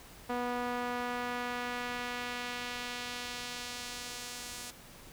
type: tone with band-pass filter sweep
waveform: sawtooth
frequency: 244.4 Hz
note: B3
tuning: 18 cents flat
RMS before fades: -38 dBFS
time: 0.29-4.71 s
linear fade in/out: 10 ms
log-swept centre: 840 to 8100 Hz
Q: 0.81
effects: pink hiss -53 dBFS RMS until 5.12 s